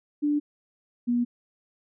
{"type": "tone pair in turn", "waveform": "sine", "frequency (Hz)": [294, 241], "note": ["D4", "B3"], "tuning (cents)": [2, -42], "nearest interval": "minor third", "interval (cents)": 344, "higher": "first", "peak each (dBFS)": -21, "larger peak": "neither", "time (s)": [[0.22, 0.4], [1.07, 1.25]], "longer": "neither", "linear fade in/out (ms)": 20, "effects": []}